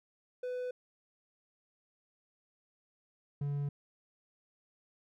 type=tone pair in turn; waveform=triangle; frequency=499.3 / 143.06 Hz; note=B4 / D3; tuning=+19 / -45 cents; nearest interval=octave + minor seventh; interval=2164 cents; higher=first; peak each=-33 / -30 dBFS; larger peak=second; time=0.43-0.71 / 3.41-3.69 s; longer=neither; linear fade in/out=5 ms; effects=none